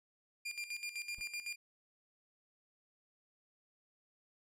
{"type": "tone with tremolo", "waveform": "sawtooth", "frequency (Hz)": 2401, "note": "D7", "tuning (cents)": 38, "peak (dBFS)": -35, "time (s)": [0.45, 1.56], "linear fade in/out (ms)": 10, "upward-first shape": "square", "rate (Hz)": 7.9, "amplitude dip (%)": 70}
{"type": "noise with exponential decay", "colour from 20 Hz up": "brown", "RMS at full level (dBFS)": -47, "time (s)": [1.18, 1.25], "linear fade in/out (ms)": 5, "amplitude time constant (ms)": 15}
{"effects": ["low-pass 11000 Hz 12 dB/octave"]}